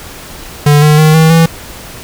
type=tone with pitch steps; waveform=square; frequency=146.83 / 151.05 / 155.38 / 159.84 / 164.43 Hz; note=D3 / D3 / D#3 / D#3 / E3; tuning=0 / +49 / -2 / +47 / -4 cents; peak=-4 dBFS; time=0.66-1.46 s; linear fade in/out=5 ms; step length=160 ms; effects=pink hiss -29 dBFS RMS until 2.03 s